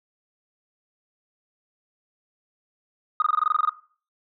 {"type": "tone bursts", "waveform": "sine", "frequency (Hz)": 1242, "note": "D#6", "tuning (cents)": -3, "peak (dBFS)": -16, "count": 12, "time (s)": [3.2, 3.694], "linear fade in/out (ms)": 2, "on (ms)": 21, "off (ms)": 22, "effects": ["noise-tail reverb RT60 0.4 s tail -17 dB re dry", "tanh soft clip ceiling -12 dBFS"]}